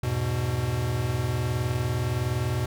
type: chord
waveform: square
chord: E major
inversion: none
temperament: equal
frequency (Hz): 82.41 / 103.83 / 123.47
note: E2 / G#2 / B2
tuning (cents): 0 / 0 / 0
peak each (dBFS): -33 / -32 / -27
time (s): 0.03-2.66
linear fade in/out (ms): 5
effects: none